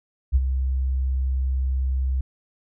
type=tone with ADSR envelope; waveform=sine; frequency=65.41 Hz; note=C2; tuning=in tune; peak=-12 dBFS; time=0.32-2.21 s; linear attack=35 ms; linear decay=36 ms; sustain=-8 dB; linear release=3 ms; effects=none